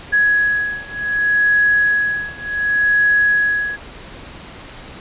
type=beating tone pair; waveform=sine; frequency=1672 / 1672.67 Hz; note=G#6 / G#6; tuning=+11 / +12 cents; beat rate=0.67 Hz; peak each=-16 / -17 dBFS; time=0.12-3.77 s; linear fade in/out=20 ms; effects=pink hiss -36 dBFS RMS until 5 s + resampled to 8000 Hz